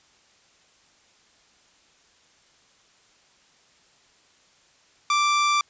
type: tone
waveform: sawtooth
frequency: 1174.7 Hz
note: D6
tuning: in tune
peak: -15 dBFS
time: 5.1-5.61 s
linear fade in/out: 2 ms
effects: white hiss -59 dBFS RMS until 5.69 s + resampled to 16000 Hz